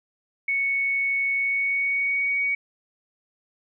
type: tone with pitch glide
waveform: sine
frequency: 2217 to 2247 Hz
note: C#7 to C#7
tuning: 0 to +23 cents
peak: -21 dBFS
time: 0.48-2.55 s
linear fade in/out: 5 ms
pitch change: +23 cents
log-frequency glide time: 1.34-2.42 s
effects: none